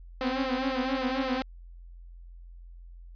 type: tone with flanger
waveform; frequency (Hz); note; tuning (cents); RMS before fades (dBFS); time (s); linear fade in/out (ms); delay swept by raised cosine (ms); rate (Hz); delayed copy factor
sawtooth; 261.6; C4; 0; -29; 0.21-1.42; 0; 1.5 to 6.5; 3.8; +0.8
effects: added 43 Hz sine -44 dBFS peak until 3.15 s + resampled to 11025 Hz